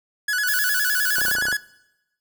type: tone with vibrato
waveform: 45% pulse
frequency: 1581 Hz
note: G6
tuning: 14 cents sharp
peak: -20 dBFS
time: 0.28-1.57 s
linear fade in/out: 5 ms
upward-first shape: square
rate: 9.7 Hz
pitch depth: 110 cents each way
type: noise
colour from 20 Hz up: violet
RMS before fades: -26 dBFS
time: 0.47-1.35 s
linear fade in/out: 5 ms
type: clicks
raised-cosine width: 1 ms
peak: -19 dBFS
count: 11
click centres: 1.184 / 1.216 / 1.252 / 1.283 / 1.314 / 1.352 / 1.385 / 1.424 / 1.454 / 1.485 / 1.527 s
effects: noise-tail reverb RT60 0.9 s tail -20 dB re dry